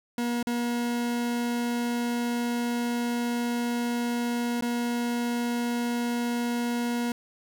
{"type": "tone with dropouts", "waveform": "40% pulse", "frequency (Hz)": 239, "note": "A#3", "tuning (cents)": 43, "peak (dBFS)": -25, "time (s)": [0.18, 7.12], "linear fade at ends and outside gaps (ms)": 2, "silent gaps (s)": [[0.428, 0.47], [4.61, 4.623]], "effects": []}